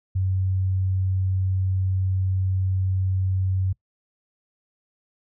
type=tone; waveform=sine; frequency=94.2 Hz; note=F#2; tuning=32 cents sharp; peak=-20 dBFS; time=0.15-3.73 s; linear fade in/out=10 ms; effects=noise-tail reverb RT60 0.1 s tail -22 dB re dry